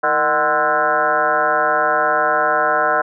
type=tone with frequency modulation; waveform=sine; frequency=1037 Hz; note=C6; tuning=16 cents flat; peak=-13 dBFS; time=0.03-3.02 s; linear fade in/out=10 ms; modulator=143 Hz; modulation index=3.7; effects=none